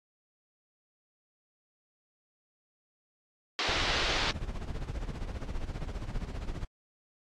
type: band-pass noise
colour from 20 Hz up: white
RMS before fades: -31 dBFS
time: 3.59-4.31 s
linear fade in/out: 0 ms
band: 300 to 4500 Hz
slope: 24 dB/octave
type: noise with tremolo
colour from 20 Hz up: brown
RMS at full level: -33 dBFS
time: 3.68-6.65 s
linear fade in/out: 5 ms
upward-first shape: sine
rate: 15 Hz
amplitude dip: 70%
effects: low-pass 7000 Hz 12 dB/octave + AAC 64 kbps